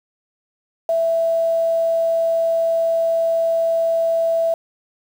sine tone, 661 Hz, E5, 5 cents sharp, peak -15 dBFS, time 0.89-4.54 s, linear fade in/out 2 ms, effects 7-bit

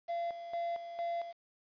triangle tone with tremolo, 684 Hz, F5, 36 cents flat, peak -31 dBFS, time 0.08-1.33 s, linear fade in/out 20 ms, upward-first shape square, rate 2.2 Hz, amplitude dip 65%, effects resampled to 11025 Hz + 10-bit

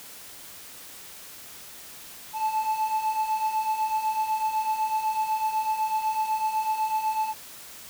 triangle beating tone pair, 866 / 874 Hz, A5 / A5, -28 / -12 cents, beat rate 8 Hz, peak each -29 / -23 dBFS, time 2.33-7.34 s, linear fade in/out 50 ms, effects white hiss -44 dBFS RMS until 7.89 s

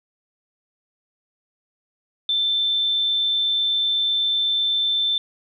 sine tone, 3546 Hz, A7, 13 cents sharp, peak -18 dBFS, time 2.29-5.18 s, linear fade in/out 2 ms, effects none

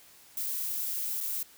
violet noise with dropouts, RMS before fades -33 dBFS, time 0.37-1.43 s, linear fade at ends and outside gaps 2 ms, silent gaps 1.205-1.209 s, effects white hiss -56 dBFS RMS until 1.57 s

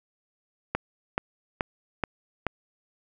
click train, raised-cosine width 0.5 ms, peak -10 dBFS, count 5, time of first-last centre 0.75-2.467 s, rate 2.33 Hz, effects none

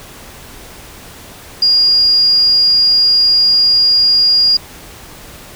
sine tone, 4840 Hz, D#8, 49 cents flat, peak -7 dBFS, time 1.62-4.57 s, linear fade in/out 5 ms, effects pink hiss -35 dBFS RMS until 5.55 s

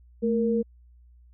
sine tone pair together, 220 / 466.2 Hz, A3 / A#4, 0 / 0 cents, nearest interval octave + minor second, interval 1300 cents, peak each -24 dBFS, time 0.22-0.63 s, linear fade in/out 20 ms, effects added 60 Hz sine -51 dBFS peak until 1.33 s

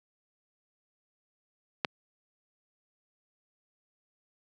click, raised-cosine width 0.3 ms, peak -10 dBFS, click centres 1.848 s, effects high-pass 150 Hz 12 dB/octave

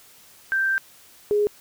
sine tone pair in turn, 1568 / 415.3 Hz, G6 / G#4, 0 / 0 cents, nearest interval octave + major seventh, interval 2300 cents, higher first, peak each -19 / -17 dBFS, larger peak second, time 0.52-0.78 / 1.31-1.47 s, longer first, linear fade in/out 0 ms, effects white hiss -51 dBFS RMS until 1.6 s

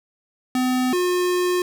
square tone pair in turn, 254 / 359.2 Hz, B3 / F4, +49 / +49 cents, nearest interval tritone, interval 600 cents, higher second, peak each -19 dBFS, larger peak neither, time 0.55-0.93 / 0.93-1.62 s, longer second, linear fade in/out 2 ms, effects none

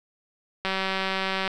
click train, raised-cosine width 0.3 ms, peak -11 dBFS, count 159, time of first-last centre 0.65-1.477 s, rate 191 Hz, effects none

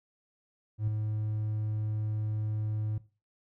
triangle tone with ADSR envelope, 107.3 Hz, A2, 43 cents flat, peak -22 dBFS, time 0.78-2.98 s, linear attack 96 ms, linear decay 3 ms, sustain -5 dB, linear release 4 ms, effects noise-tail reverb RT60 0.3 s tail -17 dB re dry + tanh soft clip ceiling -19 dBFS

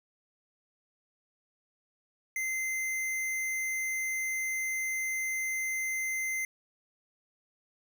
square tone, 2075 Hz, C7, 15 cents flat, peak -31 dBFS, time 2.36-6.45 s, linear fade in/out 2 ms, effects none

